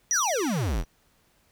sine tone with exponential decay, 5830 Hz, F#8, 26 cents flat, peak -20 dBFS, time 0.11-0.85 s, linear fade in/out 0 ms, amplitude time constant 160 ms
square exponential sweep, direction down, 2045 to 34.09 Hz, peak -25 dBFS, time 0.11-0.85 s, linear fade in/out 50 ms
effects pink hiss -65 dBFS RMS until 1.51 s

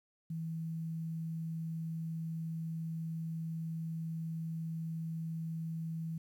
sine tone with quantisation, 162.8 Hz, E3, 21 cents flat, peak -36 dBFS, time 0.3-6.18 s, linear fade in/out 5 ms, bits 11, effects none

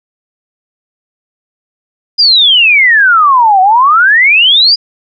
sine exponential two-way sweep, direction down then up, 4978 to 734 to 4978 Hz, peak -3 dBFS, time 2.18-4.76 s, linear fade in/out 20 ms, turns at 3.61 s, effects none

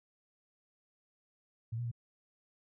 sine tone with pitch steps, 113.8 / 120.2 / 117.3 Hz, A#2 / B2 / A#2, -41 / -46 / +11 cents, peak -34 dBFS, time 1.72-1.915 s, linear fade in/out 10 ms, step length 65 ms, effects none

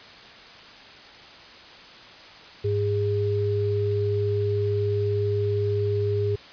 sine tone pair together, 102.49 / 409.5 Hz, G#2 / G#4, -22 / -24 cents, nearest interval 2 octaves, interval 2398 cents, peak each -24 dBFS, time 2.64-6.36 s, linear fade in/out 10 ms, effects white hiss -45 dBFS RMS until 6.52 s + resampled to 11025 Hz

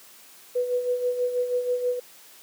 sine tone with tremolo, 493.9 Hz, B4, in tune, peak -20 dBFS, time 0.55-2 s, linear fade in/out 10 ms, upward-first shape sine, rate 6.2 Hz, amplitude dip 60%, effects white hiss -50 dBFS RMS until 2.42 s + high-pass 200 Hz 12 dB/octave

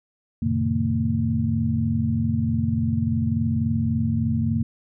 sine tone cluster, 90.8 / 114.2 / 134.5 / 155.2 / 227.7 Hz, F#2 / A#2 / C3 / D#3 / A#3, -32 / -35 / +48 / -4 / -40 cents, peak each -26 / -27 / -28 / -31 / -23 dBFS, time 0.42-4.63 s, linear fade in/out 5 ms, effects none

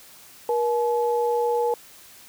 sine tone pair together, 476.8 / 856 Hz, A#4 / A5, +39 / -48 cents, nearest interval minor seventh, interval 1013 cents, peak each -21 / -25 dBFS, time 0.49-1.74 s, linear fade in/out 2 ms, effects white hiss -48 dBFS RMS until 2.28 s

